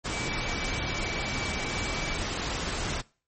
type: tone in noise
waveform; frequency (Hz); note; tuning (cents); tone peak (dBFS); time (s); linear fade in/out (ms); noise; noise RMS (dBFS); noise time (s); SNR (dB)
sine; 2300; D7; -37; -36; 0.11-2.18; 20; pink; -31; 0.04-3.02; -8
effects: noise-tail reverb RT60 0.4 s tail -23 dB re dry + MP3 32 kbps

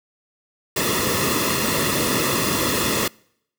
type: noise with comb filter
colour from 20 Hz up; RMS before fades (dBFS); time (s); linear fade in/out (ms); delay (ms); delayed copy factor
pink; -21; 0.76-3.08; 5; 1.3; -0.7
effects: noise-tail reverb RT60 0.7 s tail -26 dB re dry + high-pass 80 Hz 12 dB/octave

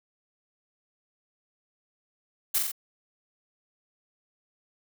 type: noise with echo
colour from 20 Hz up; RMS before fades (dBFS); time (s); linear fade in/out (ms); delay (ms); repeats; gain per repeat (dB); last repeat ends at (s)
blue; -24; 2.54-2.59; 10; 43; 3; -3; 2.719
effects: none

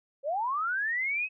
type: linear sweep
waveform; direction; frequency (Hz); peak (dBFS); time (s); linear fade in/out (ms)
sine; up; 523.3 to 2586; -27; 0.23-1.29; 50
effects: none

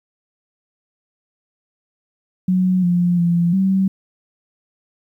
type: tone with pitch steps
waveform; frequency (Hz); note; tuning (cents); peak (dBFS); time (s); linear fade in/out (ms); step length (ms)
sine; 184.3 / 175.8 / 171.7 / 191.4; F#3 / F3 / F3 / G3; -7 / +12 / -29 / -41; -13; 2.48-3.88; 5; 350
effects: 9-bit

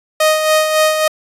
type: tone with tremolo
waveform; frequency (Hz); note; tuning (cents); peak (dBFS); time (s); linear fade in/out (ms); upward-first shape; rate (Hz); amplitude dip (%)
sawtooth; 622.3; D#5; 0; -5; 0.2-1.08; 5; sine; 3.6; 50
effects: resampled to 32000 Hz

